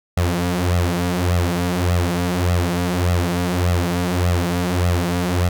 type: tone with flanger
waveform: sawtooth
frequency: 88.3 Hz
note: F2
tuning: 20 cents sharp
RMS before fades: -19 dBFS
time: 0.17-5.49 s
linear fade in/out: 5 ms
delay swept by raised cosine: 1.5 to 7.2 ms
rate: 1.7 Hz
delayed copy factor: +0.85
effects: none